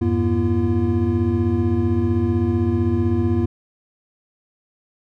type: tone cluster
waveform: triangle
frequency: 87.2 / 102.9 / 240.5 / 341.3 Hz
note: F2 / G#2 / B3 / F4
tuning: -2 / -16 / -46 / -40 cents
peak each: -20 dBFS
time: 0.01-3.46 s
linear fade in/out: 10 ms
effects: none

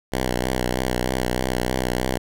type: tone with vibrato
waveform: 5% pulse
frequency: 62.8 Hz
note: B1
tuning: 30 cents sharp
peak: -10 dBFS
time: 0.12-2.18 s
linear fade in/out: 10 ms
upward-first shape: sine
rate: 3.2 Hz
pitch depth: 48 cents each way
effects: none

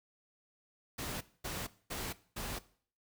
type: noise bursts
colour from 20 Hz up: pink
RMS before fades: -40 dBFS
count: 4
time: 0.98-2.59 s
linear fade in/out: 10 ms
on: 230 ms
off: 230 ms
effects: noise-tail reverb RT60 0.5 s tail -18 dB re dry

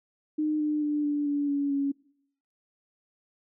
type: tone with pitch steps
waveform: sine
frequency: 305.5 / 300.9 / 296.5 / 292 / 287.7 / 283.4 / 279.2 Hz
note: D#4 / D4 / D4 / D4 / D4 / C#4 / C#4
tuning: -32 / +42 / +17 / -10 / -36 / +38 / +13 cents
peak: -24 dBFS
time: 0.38-1.92 s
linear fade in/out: 10 ms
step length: 220 ms
effects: noise-tail reverb RT60 0.7 s tail -24 dB re dry

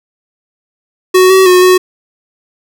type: tone with pitch steps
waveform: square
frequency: 370.6 / 379.3 / 363.6 / 367.9 Hz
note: F#4 / F#4 / F#4 / F#4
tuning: +3 / +43 / -30 / -10 cents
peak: -4 dBFS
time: 1.14-1.78 s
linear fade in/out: 10 ms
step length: 160 ms
effects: none

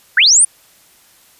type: linear sweep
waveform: sine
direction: up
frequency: 1368 to 9700 Hz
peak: -6 dBFS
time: 0.17-0.45 s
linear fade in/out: 5 ms
effects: white hiss -49 dBFS RMS until 1.39 s + resampled to 32000 Hz

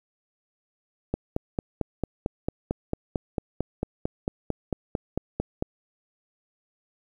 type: click train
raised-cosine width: 2 ms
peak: -12 dBFS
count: 21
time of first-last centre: 1.14-5.624 s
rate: 4.46 Hz
effects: 9-bit

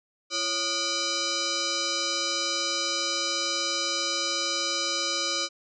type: tone with frequency modulation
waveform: sine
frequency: 554.4 Hz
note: C#5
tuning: in tune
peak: -25 dBFS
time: 0.3-5.49 s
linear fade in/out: 50 ms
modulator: 893 Hz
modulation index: 6.4
effects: none

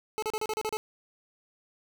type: tone bursts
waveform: 25% pulse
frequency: 432.7 Hz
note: A4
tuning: 29 cents flat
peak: -25 dBFS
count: 8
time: 0.18-0.77 s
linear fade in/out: 0 ms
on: 44 ms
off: 34 ms
effects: none

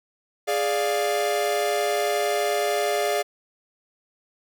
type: chord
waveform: 45% pulse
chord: D diminished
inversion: second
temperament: equal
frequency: 415.3 / 587.3 / 698.5 Hz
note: Ab4 / D5 / F5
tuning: 0 / 0 / 0 cents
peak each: -26 dBFS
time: 0.47-3.23 s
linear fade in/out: 20 ms
effects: none

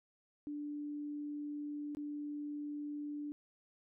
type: tone with dropouts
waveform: sine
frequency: 293.7 Hz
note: D4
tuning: in tune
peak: -39 dBFS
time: 0.47-3.32 s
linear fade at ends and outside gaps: 0 ms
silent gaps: 1.949-1.97 s
effects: none

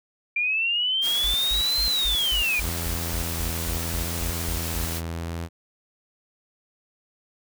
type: linear two-way sweep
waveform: sine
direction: up then down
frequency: 2369 to 4175 to 2369 Hz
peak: -21 dBFS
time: 0.36-2.6 s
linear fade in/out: 5 ms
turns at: 1.84 s
type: noise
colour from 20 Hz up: white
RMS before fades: -32 dBFS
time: 1.01-5.02 s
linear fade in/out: 50 ms
type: tone bursts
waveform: sine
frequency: 51.91 Hz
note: G#1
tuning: in tune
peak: -27 dBFS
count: 14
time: 1.24-4.85 s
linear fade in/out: 0 ms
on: 100 ms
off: 170 ms
type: tone with vibrato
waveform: sawtooth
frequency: 83.3 Hz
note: E2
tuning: 19 cents sharp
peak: -25 dBFS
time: 2.6-5.49 s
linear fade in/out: 50 ms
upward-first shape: sine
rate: 0.78 Hz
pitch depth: 16 cents each way
effects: none

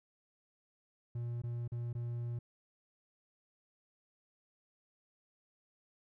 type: tone with dropouts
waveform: triangle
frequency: 119.1 Hz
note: A#2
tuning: 38 cents sharp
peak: -34 dBFS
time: 1.15-2.39 s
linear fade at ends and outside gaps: 5 ms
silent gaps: 1.419-1.436 / 1.678-1.719 / 1.93-1.95 s
effects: none

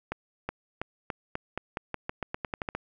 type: accelerating click train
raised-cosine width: 0.5 ms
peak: -16 dBFS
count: 16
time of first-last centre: 0.12-2.75 s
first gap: 370 ms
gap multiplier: 0.88
effects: none

